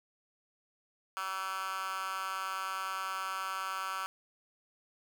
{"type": "tone with high-pass filter", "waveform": "10% pulse", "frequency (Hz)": 190.4, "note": "F#3", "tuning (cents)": 50, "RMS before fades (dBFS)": -37, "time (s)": [1.17, 4.06], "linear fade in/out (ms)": 0, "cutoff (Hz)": 1300, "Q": 3.8, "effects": []}